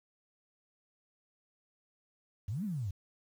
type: exponential two-way sweep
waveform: sine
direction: up then down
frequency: 87.31 to 225.4 to 87.31 Hz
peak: -33 dBFS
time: 2.48-2.91 s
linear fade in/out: 5 ms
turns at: 2.64 s
effects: 10-bit